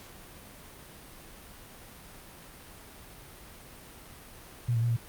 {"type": "tone with pitch steps", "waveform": "sine", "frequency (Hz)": [120.2, 114.5, 118.6, 116.9], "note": ["B2", "A#2", "A#2", "A#2"], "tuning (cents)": [-46, -31, 30, 5], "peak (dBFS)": -24, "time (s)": [4.68, 4.968], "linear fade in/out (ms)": 10, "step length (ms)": 72, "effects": ["pink hiss -49 dBFS RMS until 5.08 s", "Opus 48 kbps"]}